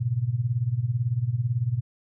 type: tone with tremolo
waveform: sine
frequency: 120.2 Hz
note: B2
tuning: 46 cents flat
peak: -19 dBFS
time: 0-1.81 s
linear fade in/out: 20 ms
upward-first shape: sine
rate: 18 Hz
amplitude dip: 80%
effects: none